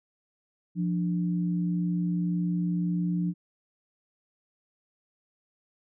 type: tone pair together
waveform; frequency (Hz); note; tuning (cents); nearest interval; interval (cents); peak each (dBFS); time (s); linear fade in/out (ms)
sine; 174.61 / 296.3; F3 / D4; 0 / +15; major sixth; 915; -25 / -34; 0.75-3.34; 50
effects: none